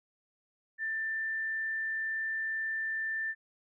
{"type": "tone", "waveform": "sine", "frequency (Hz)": 1779, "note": "A6", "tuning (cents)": 19, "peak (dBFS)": -31, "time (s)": [0.78, 3.35], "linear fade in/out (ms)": 50, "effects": []}